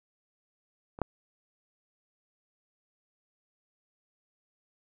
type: clicks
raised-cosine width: 1 ms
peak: -29 / -12 dBFS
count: 2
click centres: 0.989 / 1.017 s
effects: none